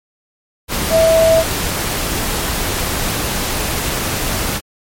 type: tone in noise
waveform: sine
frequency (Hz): 651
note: E5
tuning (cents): -22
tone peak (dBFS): -8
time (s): 0.9-1.44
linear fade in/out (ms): 50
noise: pink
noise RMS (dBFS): -19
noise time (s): 0.68-4.61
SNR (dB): +8
effects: MP3 64 kbps